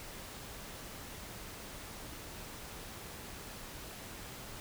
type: silence
effects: pink hiss -47 dBFS RMS until 4.6 s